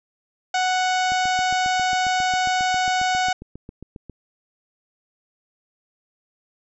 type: harmonic tone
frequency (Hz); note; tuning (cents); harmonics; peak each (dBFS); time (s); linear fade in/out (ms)
740; F#5; 0; 1 / 2 / 3 / 4 / 5 / 6 / 7 / 8 / 9 / 10; -20 / -26 / -30 / -32 / -34 / -36 / -37 / -38 / -39 / -40; 0.54-3.33; 5
type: click train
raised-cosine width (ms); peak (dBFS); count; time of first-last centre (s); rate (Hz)
3; -24; 23; 1.12-4.097; 7.39
effects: none